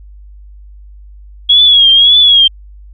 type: tone with vibrato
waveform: sine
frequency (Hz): 3322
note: G#7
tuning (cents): 0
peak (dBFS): -3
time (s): 1.49-2.48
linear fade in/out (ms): 10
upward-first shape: triangle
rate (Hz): 1.8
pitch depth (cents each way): 91
effects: added 50 Hz sine -32 dBFS peak until 2.93 s